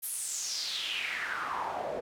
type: noise with band-pass filter sweep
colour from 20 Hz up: pink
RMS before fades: -35 dBFS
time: 0.02-2.01 s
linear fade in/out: 20 ms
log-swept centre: 12000 to 520 Hz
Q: 4.6
effects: none